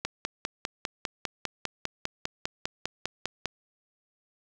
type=click train; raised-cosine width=0.2 ms; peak=-12 dBFS; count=18; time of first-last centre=0.05-3.457 s; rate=4.99 Hz; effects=none